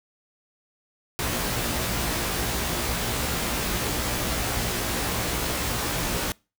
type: noise with comb filter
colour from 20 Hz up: pink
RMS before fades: -27 dBFS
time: 1.19-6.32 s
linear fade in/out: 0 ms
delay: 17 ms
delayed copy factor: +0.8
effects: noise-tail reverb RT60 0.3 s tail -25 dB re dry